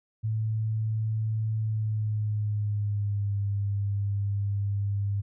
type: tone with pitch glide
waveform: sine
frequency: 109.7 to 100.6 Hz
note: A2 to G2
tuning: -5 to +45 cents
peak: -25 dBFS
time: 0.23-5.22 s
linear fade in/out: 20 ms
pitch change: -150 cents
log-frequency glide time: 1.58-3.38 s
effects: none